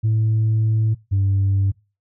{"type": "tone pair in turn", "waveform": "sine", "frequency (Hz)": [110, 97.93], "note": ["A2", "G2"], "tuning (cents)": [0, -1], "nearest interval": "major second", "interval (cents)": 201, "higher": "first", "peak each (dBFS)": -13, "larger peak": "neither", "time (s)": [[0.03, 0.95], [1.11, 1.72]], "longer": "first", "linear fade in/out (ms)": 20, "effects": ["noise-tail reverb RT60 0.3 s tail -23 dB re dry", "tanh soft clip ceiling -13 dBFS"]}